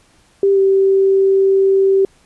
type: tone with pitch glide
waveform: sine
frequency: 394.8 to 387.8 Hz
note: G4 to G4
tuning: +12 to -19 cents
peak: -9 dBFS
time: 0.43-2.05 s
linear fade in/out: 2 ms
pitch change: -31 cents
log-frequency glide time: 0.53-0.59 s
effects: pink hiss -53 dBFS RMS until 2.25 s + resampled to 24000 Hz